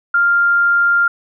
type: tone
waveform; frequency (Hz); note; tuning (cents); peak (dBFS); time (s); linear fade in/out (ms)
sine; 1396.9; F6; 0; -10; 0.14-1.08; 5
effects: none